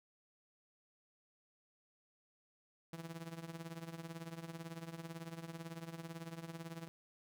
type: tone with tremolo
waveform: sawtooth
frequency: 165.4 Hz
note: E3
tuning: 6 cents sharp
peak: -38 dBFS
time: 2.93-6.88 s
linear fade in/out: 0 ms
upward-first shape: triangle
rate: 18 Hz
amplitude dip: 85%
effects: none